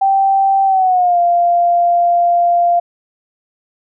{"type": "tone with pitch glide", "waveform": "sine", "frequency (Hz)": [780, 694.9], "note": ["G5", "F5"], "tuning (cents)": [-9, -9], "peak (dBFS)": -9, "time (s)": [0.01, 2.8], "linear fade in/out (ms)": 10, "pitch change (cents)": -200, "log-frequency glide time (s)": [0.65, 1.19], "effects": []}